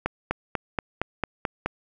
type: accelerating click train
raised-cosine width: 0.5 ms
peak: -9 dBFS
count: 8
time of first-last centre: 0.06-1.66 s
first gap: 250 ms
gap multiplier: 0.97
effects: none